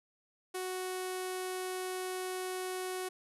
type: tone with low-pass filter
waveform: sawtooth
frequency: 370 Hz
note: F#4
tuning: in tune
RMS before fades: -38 dBFS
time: 0.54-3.09 s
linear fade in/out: 10 ms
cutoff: 11000 Hz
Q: 2.8
effects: none